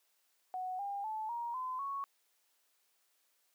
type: tone with pitch steps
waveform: sine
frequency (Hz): 740 / 802.3 / 869.9 / 943.2 / 1022.6 / 1108.7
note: F#5 / G5 / A5 / A#5 / C6 / C#6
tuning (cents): 0 / +40 / -20 / +20 / -40 / 0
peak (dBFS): -36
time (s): 0.54-2.04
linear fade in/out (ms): 0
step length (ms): 250
effects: white hiss -75 dBFS RMS until 3.54 s + high-pass 400 Hz 12 dB/octave